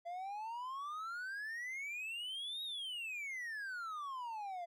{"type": "exponential two-way sweep", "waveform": "triangle", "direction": "up then down", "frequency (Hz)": [676, 3817, 676], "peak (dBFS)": -39, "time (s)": [0.05, 4.66], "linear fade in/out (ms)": 20, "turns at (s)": 2.63, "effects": []}